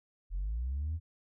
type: linear sweep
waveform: sine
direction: up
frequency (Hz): 41.01 to 84.5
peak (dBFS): -30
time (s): 0.3-1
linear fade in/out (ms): 50
effects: tanh soft clip ceiling -29 dBFS